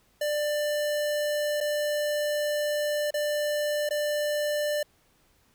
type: tone with dropouts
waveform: square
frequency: 593 Hz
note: D5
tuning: 17 cents sharp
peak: -26 dBFS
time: 0.21-4.83 s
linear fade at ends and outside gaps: 5 ms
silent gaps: 1.605-1.609 / 3.107-3.14 / 3.891-3.907 s
effects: pink hiss -65 dBFS RMS until 5.54 s